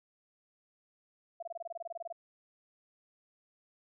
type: tone bursts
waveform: sine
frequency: 680 Hz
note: F5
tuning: 46 cents flat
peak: -38 dBFS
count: 15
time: 1.4-2.126 s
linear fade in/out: 5 ms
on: 26 ms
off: 24 ms
effects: none